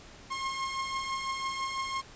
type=beating tone pair; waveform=sawtooth; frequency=1068 / 1074 Hz; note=C6 / C6; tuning=+35 / +45 cents; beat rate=6 Hz; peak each=-35 / -29 dBFS; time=0.3-2.02 s; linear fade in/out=20 ms; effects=pink hiss -51 dBFS RMS until 2.15 s + resampled to 16000 Hz